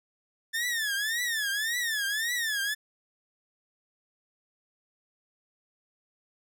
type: tone with vibrato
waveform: sawtooth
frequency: 1770 Hz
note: A6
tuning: 10 cents sharp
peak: -24 dBFS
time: 0.53-2.75 s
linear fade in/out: 20 ms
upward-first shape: triangle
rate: 1.8 Hz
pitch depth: 200 cents each way
effects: 11-bit